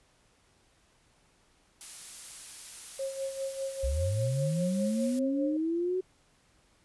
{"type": "noise", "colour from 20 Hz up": "blue", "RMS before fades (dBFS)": -42, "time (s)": [1.81, 5.19], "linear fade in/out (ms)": 0}
{"type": "tone with tremolo", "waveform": "sine", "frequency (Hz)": 540, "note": "C#5", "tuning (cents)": -45, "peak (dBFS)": -30, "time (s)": [2.99, 5.57], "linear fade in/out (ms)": 5, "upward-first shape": "sine", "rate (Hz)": 5, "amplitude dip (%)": 65}
{"type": "linear sweep", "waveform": "sine", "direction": "up", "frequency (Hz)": [58.4, 375.9], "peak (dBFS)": -27, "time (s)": [3.83, 6.01], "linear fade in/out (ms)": 10}
{"effects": ["pink hiss -66 dBFS RMS until 6.84 s", "resampled to 24000 Hz"]}